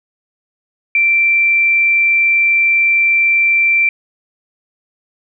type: tone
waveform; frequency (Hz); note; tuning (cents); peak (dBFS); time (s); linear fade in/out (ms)
sine; 2349; D7; 0; -9; 0.95-3.89; 2
effects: none